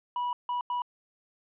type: tone bursts at uneven times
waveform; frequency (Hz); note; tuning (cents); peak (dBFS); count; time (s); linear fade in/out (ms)
triangle; 977; B5; -19; -26; 3; 0.16-0.33 / 0.49-0.61 / 0.7-0.82; 2
effects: resampled to 8000 Hz